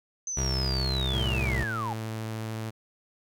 sine linear sweep, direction down, 6230 to 784 Hz, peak -30 dBFS, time 0.27-1.93 s, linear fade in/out 2 ms
25% pulse tone with vibrato, 65.41 Hz, C2, in tune, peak -23 dBFS, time 0.37-1.64 s, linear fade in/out 5 ms, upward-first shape triangle, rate 4.1 Hz, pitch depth 18 cents each way
sawtooth tone with pitch glide, 112.1 to 110.81 Hz, A2 to A2, +33 to +13 cents, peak -28 dBFS, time 1.12-2.71 s, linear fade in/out 20 ms, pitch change -20 cents, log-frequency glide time 1.63-2.04 s
effects none

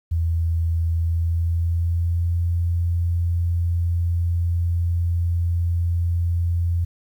sine tone with pitch glide, 82.9 to 85.67 Hz, E2 to F2, +10 to -33 cents, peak -18 dBFS, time 0.11-6.85 s, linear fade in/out 10 ms, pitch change +57 cents, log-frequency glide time 0.92-2.35 s, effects 9-bit

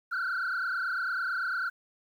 sine tone with frequency modulation, 1454 Hz, F#6, 31 cents flat, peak -26 dBFS, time 0.11-1.7 s, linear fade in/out 20 ms, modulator 29 Hz, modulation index 3.2, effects tanh soft clip ceiling -27 dBFS + 10-bit

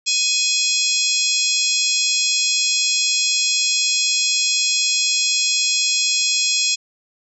harmonic tone with a mistuned harmonic, 836 Hz, G#5, 11 cents sharp, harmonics 3 / 4 / 5 / 6 / 7 / 8 / 9, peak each -24 / -24 / -24 / -24 / -24 / -24 / -24 dBFS, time 0.06-6.76 s, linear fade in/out 20 ms, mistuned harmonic 7, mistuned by -84 cents, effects none

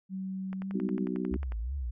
sine tone with pitch glide, 190 to 199.68 Hz, F#3 to G3, +46 to +32 cents, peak -33 dBFS, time 0.09-1.08 s, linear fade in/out 50 ms, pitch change +86 cents, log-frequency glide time 0.61-0.81 s
click train, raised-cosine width 0.5 ms, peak -29 dBFS, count 12, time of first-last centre 0.53-1.521 s, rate 11.1 Hz
harmonic tone, 62.8 Hz, B1, 30 cents sharp, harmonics 3 / 4 / 5 / 6, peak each -34 / -35 / -36 / -37 dBFS, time 0.74-1.37 s, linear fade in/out 10 ms
sine tone with vibrato, 62 Hz, B1, 7 cents sharp, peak -31 dBFS, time 1.31-1.91 s, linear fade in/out 10 ms, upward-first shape triangle, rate 2.8 Hz, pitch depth 270 cents each way
effects none

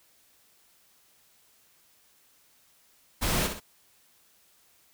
pink noise with echo, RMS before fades -27 dBFS, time 3.21-3.48 s, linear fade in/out 20 ms, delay 62 ms, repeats 2, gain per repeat -7 dB, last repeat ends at 3.604 s, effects white hiss -63 dBFS RMS until 4.93 s

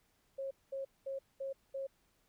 sine tone bursts, 542 Hz, C#5, 39 cents flat, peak -37 dBFS, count 5, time 0.38-1.87 s, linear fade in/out 10 ms, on 130 ms, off 210 ms, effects pink hiss -74 dBFS RMS until 2.28 s

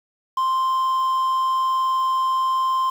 triangle tone with quantisation, 1046.5 Hz, C6, in tune, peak -16 dBFS, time 0.37-2.9 s, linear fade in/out 5 ms, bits 7, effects none

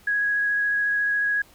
sine tone with vibrato, 1661.2 Hz, G#6, in tune, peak -20 dBFS, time 0.07-1.42 s, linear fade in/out 5 ms, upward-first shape sine, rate 14 Hz, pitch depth 9 cents each way, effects pink hiss -54 dBFS RMS until 1.54 s

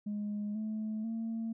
sine tone with pitch steps, 207.7 / 216.6 / 226 Hz, G#3 / A3 / A3, 0 / -27 / +47 cents, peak -32 dBFS, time 0.06-1.53 s, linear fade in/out 10 ms, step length 490 ms, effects tanh soft clip ceiling -31 dBFS

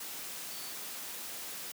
sine tone in noise, 4515 Hz, C#8, 31 cents sharp, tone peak -49 dBFS, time 0.51-0.73 s, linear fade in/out 5 ms, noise white, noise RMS -42 dBFS, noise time 0-1.72 s, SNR -10 dB, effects high-pass 150 Hz 12 dB/octave

